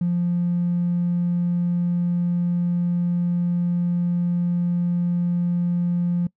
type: tone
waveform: triangle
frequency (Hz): 174.61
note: F3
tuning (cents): 0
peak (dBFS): -15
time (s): 0.01-6.27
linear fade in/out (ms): 5
effects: noise-tail reverb RT60 0.1 s tail -25 dB re dry + tanh soft clip ceiling -16 dBFS